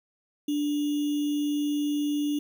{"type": "tone with sample-and-hold", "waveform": "sine", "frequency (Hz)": 293.1, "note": "D4", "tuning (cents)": -3, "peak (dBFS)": -24, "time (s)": [0.48, 2.39], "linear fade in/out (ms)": 5, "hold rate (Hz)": 3150, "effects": []}